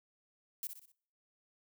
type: noise with echo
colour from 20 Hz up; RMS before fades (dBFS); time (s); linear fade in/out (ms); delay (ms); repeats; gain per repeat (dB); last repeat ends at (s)
violet; -39; 0.63-0.67; 0; 62; 4; -7; 0.918
effects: noise-tail reverb RT60 0.6 s tail -24 dB re dry